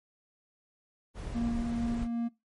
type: noise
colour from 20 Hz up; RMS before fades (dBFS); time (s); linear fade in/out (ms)
brown; -37; 1.14-2.08; 50
type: tone with tremolo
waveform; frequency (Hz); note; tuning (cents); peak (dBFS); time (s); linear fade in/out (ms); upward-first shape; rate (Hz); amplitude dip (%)
triangle; 234; A#3; +7; -26; 1.34-2.29; 20; sine; 2.5; 30
effects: noise-tail reverb RT60 0.2 s tail -20 dB re dry + MP3 48 kbps